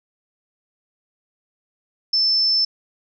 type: tone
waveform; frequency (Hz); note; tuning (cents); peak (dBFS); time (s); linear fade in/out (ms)
sine; 5290; E8; +5; -15; 2.13-2.65; 5
effects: none